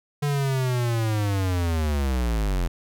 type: linear sweep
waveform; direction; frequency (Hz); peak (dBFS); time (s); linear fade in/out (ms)
square; down; 146.83 to 41.2; -22; 0.22-2.68; 10
effects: none